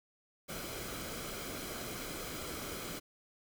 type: noise with comb filter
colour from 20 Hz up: pink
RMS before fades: -42 dBFS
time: 0.48-3 s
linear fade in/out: 20 ms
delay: 1.1 ms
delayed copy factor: -0.5
effects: none